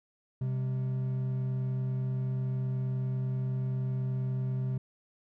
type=tone pair together; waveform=triangle; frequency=129.62 / 200 Hz; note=C3 / G3; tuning=-16 / +35 cents; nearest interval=minor sixth; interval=751 cents; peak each=-27 / -39 dBFS; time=0.41-4.78 s; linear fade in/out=5 ms; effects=none